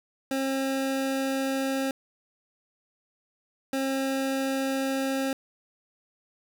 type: tone pair in turn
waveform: 25% pulse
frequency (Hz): 268.6 / 268.6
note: C4 / C4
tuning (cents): +46 / +46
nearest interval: unison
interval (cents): 0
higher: neither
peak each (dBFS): -22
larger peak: neither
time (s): 0.31-1.91 / 3.73-5.33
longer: neither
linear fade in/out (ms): 2
effects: none